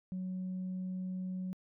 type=tone; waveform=sine; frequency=185 Hz; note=F#3; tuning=in tune; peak=-34 dBFS; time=0.12-1.53 s; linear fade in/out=0 ms; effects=tanh soft clip ceiling -33 dBFS